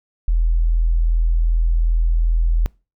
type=tone; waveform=sine; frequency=41.31 Hz; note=E1; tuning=4 cents sharp; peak=-13 dBFS; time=0.28-2.66 s; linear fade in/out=0 ms; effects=noise-tail reverb RT60 0.3 s tail -24 dB re dry